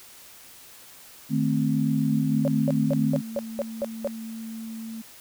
sine chord, A diminished, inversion second, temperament equal with one note detuned, 153.07 / 220 / 261.6 Hz, Eb3 / A3 / C4, -28 / 0 / 0 cents, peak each -25 dBFS, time 1.29-3.22 s, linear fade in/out 50 ms
sine tone, 224.5 Hz, A3, 35 cents sharp, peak -33 dBFS, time 2.1-5.02 s, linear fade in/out 10 ms
sine tone bursts, 564 Hz, C#5, 30 cents sharp, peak -23 dBFS, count 8, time 2.45-4.074 s, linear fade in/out 0 ms, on 28 ms, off 200 ms
effects white hiss -48 dBFS RMS until 5.2 s

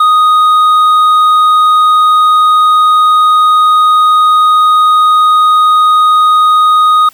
sine tone with hard clipping, 1244.5 Hz, D#6, in tune, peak -5 dBFS, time 0-7.09 s, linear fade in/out 5 ms, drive 4 dB, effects white hiss -42 dBFS RMS until 7.13 s

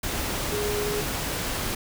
sine tone in noise, 415.3 Hz, G#4, in tune, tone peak -27 dBFS, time 0.52-1.01 s, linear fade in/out 5 ms, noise pink, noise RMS -29 dBFS, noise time 0.03-1.75 s, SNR -1 dB, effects none

